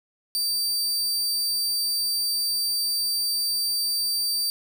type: tone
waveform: sawtooth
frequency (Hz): 4649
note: D8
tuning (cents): -18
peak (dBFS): -20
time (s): 0.35-4.5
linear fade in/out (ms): 0
effects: none